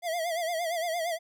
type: tone with vibrato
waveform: square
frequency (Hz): 672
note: E5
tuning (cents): +33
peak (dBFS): -29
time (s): 0.02-1.19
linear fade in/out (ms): 50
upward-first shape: sine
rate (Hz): 8.7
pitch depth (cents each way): 93
effects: none